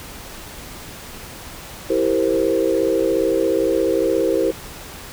sine chord, C dominant seventh, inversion first, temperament equal, 329.6 / 392 / 466.2 / 523.3 Hz, E4 / G4 / Bb4 / C5, 0 / 0 / 0 / 0 cents, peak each -21 dBFS, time 1.89-4.52 s, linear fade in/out 20 ms, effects pink hiss -36 dBFS RMS until 5.12 s

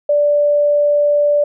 sine tone, 585 Hz, D5, 7 cents flat, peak -10 dBFS, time 0.09-1.44 s, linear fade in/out 5 ms, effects none

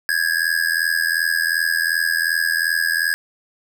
square tone with amplitude modulation, 1661.2 Hz, G#6, in tune, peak -14 dBFS, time 0.09-3.14 s, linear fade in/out 0 ms, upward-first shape sine, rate 82.7 Hz, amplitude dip 90%, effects none

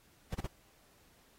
brown noise bursts, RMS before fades -35 dBFS, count 3, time 0.32-0.466 s, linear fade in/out 5 ms, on 26 ms, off 34 ms, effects pink hiss -66 dBFS RMS until 1.38 s + AAC 48 kbps

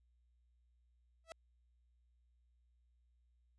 sawtooth tone with exponential growth, 655 Hz, E5, 11 cents flat, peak -40 dBFS, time 1.24-1.32 s, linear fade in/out 0 ms, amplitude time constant 16 ms, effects added 60 Hz sine -70 dBFS peak until 3.58 s + resampled to 22050 Hz

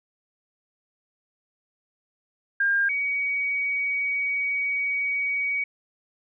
sine tone pair in turn, 1606 / 2257 Hz, G6 / C#7, +41 / +31 cents, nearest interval tritone, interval 590 cents, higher second, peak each -19 / -23 dBFS, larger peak first, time 2.6-2.89 / 2.89-5.64 s, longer second, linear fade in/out 5 ms, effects none

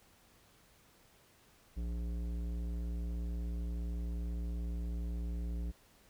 sine tone with tanh clipping, 58.27 Hz, A#1, in tune, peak -37 dBFS, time 1.76-5.72 s, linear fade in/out 20 ms, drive 14 dB, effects pink hiss -65 dBFS RMS until 6.09 s

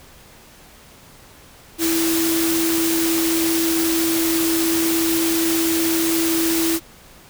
sine tone in noise, 329.6 Hz, E4, in tune, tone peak -18 dBFS, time 1.78-6.8 s, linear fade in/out 50 ms, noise white, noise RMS -23 dBFS, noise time 1.78-6.8 s, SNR +2 dB, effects pink hiss -46 dBFS RMS until 7.29 s

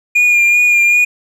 triangle tone with vibrato, 2423 Hz, D#7, 47 cents flat, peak -6 dBFS, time 0.15-1.05 s, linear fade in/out 10 ms, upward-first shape sine, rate 2.6 Hz, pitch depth 22 cents each way, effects none

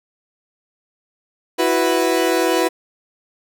30% pulse chord, E suspended second, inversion none, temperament equal, 329.6 / 370 / 493.9 Hz, E4 / F#4 / B4, 0 / 0 / 0 cents, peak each -17 dBFS, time 1.58-2.69 s, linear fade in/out 20 ms, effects none

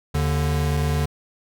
square tone pair together, 77.7 / 146.68 Hz, D#2 / D3, -2 / -2 cents, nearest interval major seventh, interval 1100 cents, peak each -23 dBFS, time 0.14-1.06 s, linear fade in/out 10 ms, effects none

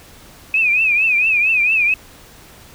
sine tone with vibrato, 2513 Hz, D#7, 17 cents sharp, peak -12 dBFS, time 0.54-1.94 s, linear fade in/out 2 ms, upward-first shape triangle, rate 4.4 Hz, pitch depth 130 cents each way, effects pink hiss -43 dBFS RMS until 2.74 s

